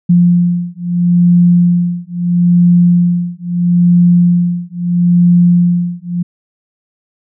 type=beating tone pair; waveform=sine; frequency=174.61 / 175.37 Hz; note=F3 / F3; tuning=0 / +7 cents; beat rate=0.76 Hz; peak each=-10 dBFS; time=0.09-6.23 s; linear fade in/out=10 ms; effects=none